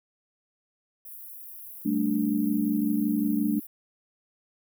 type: high-pass noise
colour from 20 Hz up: white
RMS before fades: -43 dBFS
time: 1.05-3.67 s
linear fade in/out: 5 ms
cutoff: 11000 Hz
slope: 48 dB/octave
type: chord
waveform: sine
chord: G suspended second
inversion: none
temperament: equal with one note detuned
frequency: 196 / 221.5 / 293.7 Hz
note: G3 / A3 / D4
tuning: 0 / +12 / 0 cents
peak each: -30 / -26 / -26 dBFS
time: 1.85-3.6 s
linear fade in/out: 10 ms
effects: none